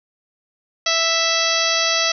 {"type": "harmonic tone", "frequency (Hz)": 659.3, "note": "E5", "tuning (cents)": 0, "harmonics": [1, 2, 3, 4, 5, 6, 7, 8, 9], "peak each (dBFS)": [-25, -25, -25, -25, -25, -25, -25, -25, -25], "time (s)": [0.86, 2.12], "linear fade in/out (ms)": 5, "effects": []}